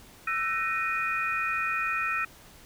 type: tone cluster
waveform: sine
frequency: 1328 / 1513 / 1862 / 2470 Hz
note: E6 / F#6 / A#6 / D#7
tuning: +12 / +38 / -2 / -13 cents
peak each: -30 / -37 / -33 / -30 dBFS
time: 0.27-2.25 s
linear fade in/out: 5 ms
effects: pink hiss -52 dBFS RMS until 2.65 s